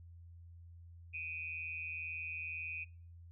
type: tone with amplitude modulation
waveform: sine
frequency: 2489 Hz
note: D#7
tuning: in tune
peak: -36 dBFS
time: 1.13-2.85 s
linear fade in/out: 20 ms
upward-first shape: sine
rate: 162 Hz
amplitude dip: 80%
effects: noise-tail reverb RT60 0.5 s tail -25 dB re dry + added 85 Hz sine -52 dBFS peak until 3.31 s